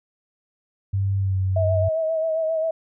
sine tone with pitch glide, 98 to 94.66 Hz, G2 to F#2, 0 to +40 cents, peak -19 dBFS, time 0.93-1.89 s, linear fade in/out 10 ms, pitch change -60 cents, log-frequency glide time 1.18-1.37 s
sine tone with vibrato, 642 Hz, E5, 46 cents flat, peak -20 dBFS, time 1.56-2.71 s, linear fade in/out 5 ms, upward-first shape sine, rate 7.5 Hz, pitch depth 35 cents each way
effects none

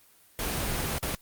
pink noise with dropouts, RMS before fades -30 dBFS, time 0.39-1.15 s, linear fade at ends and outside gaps 0 ms, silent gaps 0.983-1.028 s, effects white hiss -59 dBFS RMS until 1.21 s + Opus 24 kbps

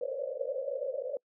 pink band-pass noise, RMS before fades -35 dBFS, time 0.01-1.17 s, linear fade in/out 2 ms, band 500 to 580 Hz, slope 96 dB/octave, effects noise-tail reverb RT60 0.1 s tail -25 dB re dry

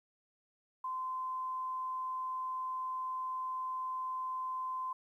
sine tone, 1032 Hz, C6, 24 cents flat, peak -35 dBFS, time 0.84-4.93 s, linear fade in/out 5 ms, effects 12-bit

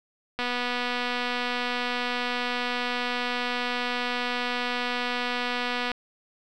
click train, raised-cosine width 0.3 ms, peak -13 dBFS, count 1355, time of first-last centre 0.39-5.917 s, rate 245 Hz, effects none

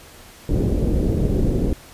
pink low-pass noise, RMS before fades -19 dBFS, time 0.49-1.73 s, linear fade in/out 2 ms, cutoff 450 Hz, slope 24 dB/octave, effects pink hiss -44 dBFS RMS until 1.93 s + resampled to 32000 Hz

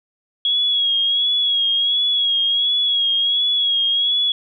sine tone with vibrato, 3322 Hz, G#7, in tune, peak -15 dBFS, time 0.45-4.32 s, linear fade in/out 2 ms, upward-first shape sine, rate 1.4 Hz, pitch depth 43 cents each way, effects none

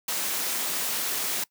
white noise with amplitude modulation, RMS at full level -26 dBFS, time 0.08-1.44 s, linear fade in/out 5 ms, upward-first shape sine, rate 235 Hz, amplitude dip 55%, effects noise-tail reverb RT60 0.1 s tail -22 dB re dry + high-pass 200 Hz 12 dB/octave

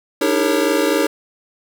square tone cluster, 297 / 320.9 / 401.1 / 459.9 / 552 Hz, D4 / E4 / G4 / A#4 / C#5, +20 / -46 / +40 / -23 / -7 cents, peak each -22 dBFS, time 0.21-1.07 s, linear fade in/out 5 ms, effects none

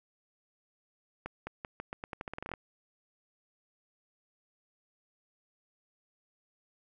accelerating click train, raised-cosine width 0.5 ms, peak -23 dBFS, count 16, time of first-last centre 1.26-2.538 s, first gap 210 ms, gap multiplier 0.85, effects none

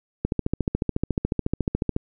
click train, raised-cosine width 3 ms, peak -9 dBFS, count 25, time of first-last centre 0.25-1.964 s, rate 14 Hz, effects none

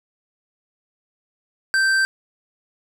triangle tone with hard clipping, 1561 Hz, G6, 8 cents flat, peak -17 dBFS, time 1.74-2.05 s, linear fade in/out 0 ms, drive 14 dB, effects none

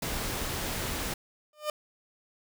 pink noise, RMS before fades -33 dBFS, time 0.02-1.14 s, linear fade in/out 5 ms
30% pulse tone with exponential growth, 603 Hz, D5, 46 cents sharp, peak -23 dBFS, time 1.53-1.7 s, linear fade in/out 2 ms, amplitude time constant 35 ms
effects none

